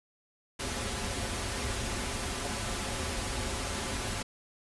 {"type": "noise with comb filter", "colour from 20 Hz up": "pink", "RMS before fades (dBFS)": -34, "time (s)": [0.59, 4.23], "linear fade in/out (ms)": 10, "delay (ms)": 6.4, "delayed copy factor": -0.6, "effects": ["resampled to 24000 Hz"]}